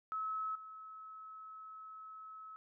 sine tone with level steps, 1292 Hz, E6, 35 cents flat, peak -36 / -48 dBFS, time 0.12-2.56 s, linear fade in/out 0 ms, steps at 0.55 s, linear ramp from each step 5 ms, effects none

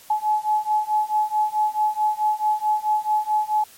sine beating tone pair, 850 / 854.6 Hz, G#5 / G#5, +40 / +49 cents, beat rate 4.6 Hz, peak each -22 / -21 dBFS, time 0.1-3.64 s, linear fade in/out 5 ms, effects white hiss -48 dBFS RMS until 3.77 s + MP3 64 kbps

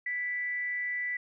sine tone with frequency modulation, 1975.5 Hz, B6, in tune, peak -30 dBFS, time 0.06-1.17 s, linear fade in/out 5 ms, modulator 312 Hz, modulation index 0.22, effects none

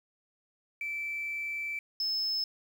sine tone pair in turn, 2325 / 5219 Hz, D7 / E8, -18 / -18 cents, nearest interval octave + major second, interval 1400 cents, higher second, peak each -32 / -27 dBFS, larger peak second, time 0.81-1.79 / 2-2.44 s, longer first, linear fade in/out 2 ms, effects tanh soft clip ceiling -25 dBFS + 9-bit

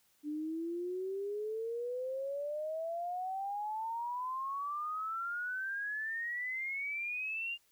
sine exponential sweep, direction up, 293.7 to 2823 Hz, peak -35 dBFS, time 0.23-7.58 s, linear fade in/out 50 ms, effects white hiss -71 dBFS RMS until 7.71 s

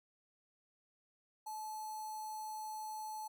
square tone with notch filter, 863 Hz, A5, 34 cents flat, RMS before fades -44 dBFS, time 1.46-3.28 s, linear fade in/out 10 ms, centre 2500 Hz, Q 0.58, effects none

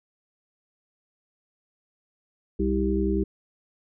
harmonic tone with a mistuned harmonic, 65.41 Hz, C2, in tune, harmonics 1 / 3 / 5 / 6, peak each -27 / -27 / -27 / -27 dBFS, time 2.59-3.24 s, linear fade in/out 10 ms, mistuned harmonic 5, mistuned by -28 cents, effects none

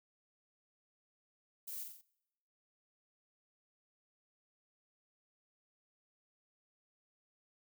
violet noise with echo, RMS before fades -45 dBFS, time 1.67-1.84 s, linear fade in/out 10 ms, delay 44 ms, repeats 4, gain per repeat -4 dB, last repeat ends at 2.016 s, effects noise-tail reverb RT60 0.9 s tail -24 dB re dry

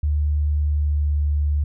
sine tone with pitch glide, 74.2 to 73.47 Hz, D2 to D2, +18 to +1 cents, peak -17 dBFS, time 0.03-1.64 s, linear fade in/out 5 ms, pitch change -17 cents, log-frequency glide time 0.61-1.19 s, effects none

